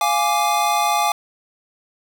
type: chord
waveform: square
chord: D diminished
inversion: first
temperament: equal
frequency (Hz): 698.5 / 830.6 / 1174.7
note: F5 / Ab5 / D6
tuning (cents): 0 / 0 / 0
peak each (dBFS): -23 / -20 / -22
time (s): 0.01-1.12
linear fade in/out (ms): 2
effects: none